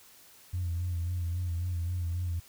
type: tone with vibrato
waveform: sine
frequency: 87.31 Hz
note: F2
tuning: in tune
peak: -28 dBFS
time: 0.53-2.4 s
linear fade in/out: 10 ms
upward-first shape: sine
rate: 3.7 Hz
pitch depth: 59 cents each way
effects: tanh soft clip ceiling -25 dBFS + white hiss -56 dBFS RMS until 2.48 s